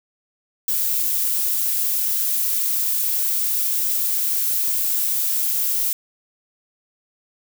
violet noise, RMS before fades -21 dBFS, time 0.68-5.93 s, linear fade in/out 2 ms, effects none

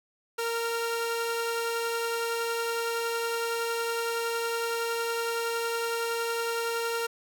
sawtooth tone pair together, 463.9 / 1380.9 Hz, A#4 / F6, -8 / -20 cents, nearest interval octave + perfect fifth, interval 1888 cents, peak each -25 / -31 dBFS, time 0.38-7.07 s, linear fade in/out 10 ms, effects none

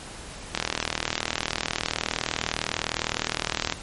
click train, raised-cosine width 0.2 ms, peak -6 dBFS, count 127, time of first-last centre 0.55-3.724 s, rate 39.7 Hz, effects pink hiss -40 dBFS RMS until 3.82 s + MP3 48 kbps

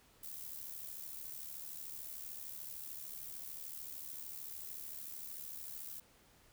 violet noise with amplitude modulation, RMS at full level -44 dBFS, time 0.23-6 s, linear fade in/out 5 ms, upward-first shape sine, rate 73.4 Hz, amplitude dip 65%, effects pink hiss -66 dBFS RMS until 6.52 s

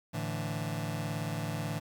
sawtooth chord, A suspended fourth, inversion none, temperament just, 110 / 146.67 / 165 Hz, A2 / D3 / E3, 0 / -2 / +2 cents, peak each -33 dBFS, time 0.13-1.8 s, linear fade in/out 20 ms, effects 10-bit

